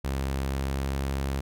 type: tone with pitch glide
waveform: sawtooth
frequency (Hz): 67.5 to 68.05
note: C#2 to C#2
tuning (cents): -45 to -31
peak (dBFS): -23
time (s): 0.04-1.41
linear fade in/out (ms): 10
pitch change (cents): +14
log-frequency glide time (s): 0.43-0.94
effects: none